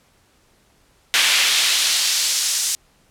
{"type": "noise with high-pass filter sweep", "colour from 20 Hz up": "brown", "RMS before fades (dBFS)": -18, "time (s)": [1.14, 2.75], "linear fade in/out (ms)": 0, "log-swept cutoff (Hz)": [2500, 6400], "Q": 1.2, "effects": ["pink hiss -58 dBFS RMS until 3.1 s", "low-pass 12000 Hz 12 dB/octave"]}